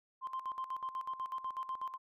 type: tone with tremolo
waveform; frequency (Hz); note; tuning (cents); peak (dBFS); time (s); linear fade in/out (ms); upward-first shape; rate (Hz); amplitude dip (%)
sine; 1046.5; C6; 0; -34; 0.21-1.98; 50; square; 8.1; 75
effects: tanh soft clip ceiling -32 dBFS